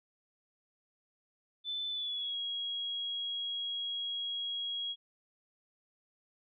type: tone with pitch glide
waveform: sine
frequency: 3516 to 3300 Hz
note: A7 to G#7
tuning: -2 to -12 cents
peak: -34 dBFS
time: 1.64-4.96 s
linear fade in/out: 50 ms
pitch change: -110 cents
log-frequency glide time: 1.9-2.36 s
effects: none